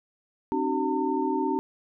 sine tone cluster, 267.4 / 305.6 / 379.5 / 906 Hz, C4 / D#4 / F#4 / A#5, +38 / -31 / +44 / -50 cents, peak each -29 dBFS, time 0.52-1.59 s, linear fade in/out 0 ms, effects none

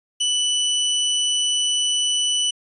sawtooth tone, 2976 Hz, F#7, 9 cents sharp, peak -15 dBFS, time 0.2-2.51 s, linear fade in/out 10 ms, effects resampled to 24000 Hz

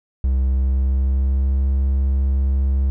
triangle tone with pitch glide, 65.41 to 67.37 Hz, C2 to C#2, 0 to -49 cents, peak -13 dBFS, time 0.24-2.9 s, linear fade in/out 0 ms, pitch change +51 cents, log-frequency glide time 0.44-1.67 s, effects none

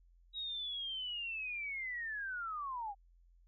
sine linear sweep, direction down, 3832 to 774 Hz, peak -38 dBFS, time 0.33-2.95 s, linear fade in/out 50 ms, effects added 43 Hz sine -62 dBFS peak until 3.47 s

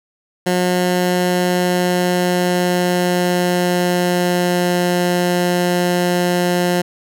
15% pulse tone with pitch glide, 180 to 177.32 Hz, F#3 to F3, -47 to +27 cents, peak -8 dBFS, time 0.46-6.82 s, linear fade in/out 10 ms, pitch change -26 cents, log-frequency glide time 0.66-4.83 s, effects none

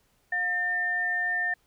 sine tone pair together, 715 / 1801.7 Hz, F5 / A6, +41 / +41 cents, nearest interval octave + major third, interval 1600 cents, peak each -35 / -25 dBFS, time 0.32-1.54 s, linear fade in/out 5 ms, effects pink hiss -68 dBFS RMS until 1.66 s

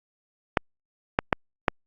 clicks, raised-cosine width 0.5 ms, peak -3 dBFS, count 4, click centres 0.572 / 1.189 / 1.328 / 1.682 s, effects Opus 48 kbps

